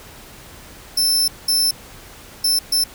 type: tone bursts at uneven times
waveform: sawtooth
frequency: 5310 Hz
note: E8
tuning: 12 cents sharp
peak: -12 dBFS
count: 4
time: 0.97-1.28 / 1.48-1.71 / 2.44-2.59 / 2.72-2.84 s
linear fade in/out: 5 ms
effects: pink hiss -41 dBFS RMS until 2.94 s

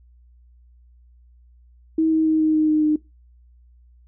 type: tone with pitch steps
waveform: sine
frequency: 320 / 317.4 / 314.9 / 312.3 / 309.8 / 307.3 / 304.8 Hz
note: D#4 / D#4 / D#4 / D#4 / D#4 / D#4 / D#4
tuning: +49 / +35 / +21 / +7 / -7 / -21 / -36 cents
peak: -15 dBFS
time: 1.98-2.96 s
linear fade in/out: 5 ms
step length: 140 ms
effects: noise-tail reverb RT60 0.2 s tail -20 dB re dry + added 60 Hz sine -49 dBFS peak until 4.07 s

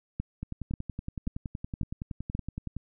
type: two click trains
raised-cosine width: 5 ms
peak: -22 / -18 dBFS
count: 26 / 5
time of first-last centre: 0.43-2.766 / 0.2-2.351 s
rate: 10.7 / 1.86 Hz
effects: none

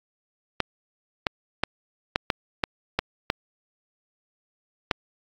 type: clicks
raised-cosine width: 0.3 ms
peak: -5 dBFS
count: 9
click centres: 0.603 / 1.268 / 1.636 / 2.159 / 2.302 / 2.638 / 2.99 / 3.301 / 4.912 s
effects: AAC 64 kbps

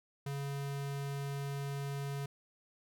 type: tone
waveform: square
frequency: 140.1 Hz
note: C#3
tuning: 19 cents sharp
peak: -37 dBFS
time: 0.26-2.26 s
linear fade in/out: 5 ms
effects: none

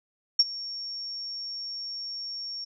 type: tone with ADSR envelope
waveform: sine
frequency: 5510 Hz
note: F8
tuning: 24 cents flat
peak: -13 dBFS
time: 0.39-2.65 s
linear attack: 7 ms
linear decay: 36 ms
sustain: -20 dB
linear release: 13 ms
effects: none

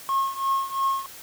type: tone with tremolo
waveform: triangle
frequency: 1083 Hz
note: C#6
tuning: 41 cents flat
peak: -16 dBFS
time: 0.09-1.06 s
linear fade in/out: 0 ms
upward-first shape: triangle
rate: 2.9 Hz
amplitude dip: 90%
effects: tanh soft clip ceiling -14 dBFS + white hiss -43 dBFS RMS until 1.22 s

